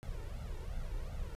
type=noise with flanger; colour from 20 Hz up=brown; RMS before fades=-40 dBFS; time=0.03-1.35 s; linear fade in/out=0 ms; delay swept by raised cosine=1.4 to 2.21 ms; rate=2.7 Hz; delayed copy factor=+0.9; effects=resampled to 32000 Hz